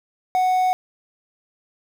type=tone with quantisation; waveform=triangle; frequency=740 Hz; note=F#5; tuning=in tune; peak=-14 dBFS; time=0.35-0.73 s; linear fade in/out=0 ms; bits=7; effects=none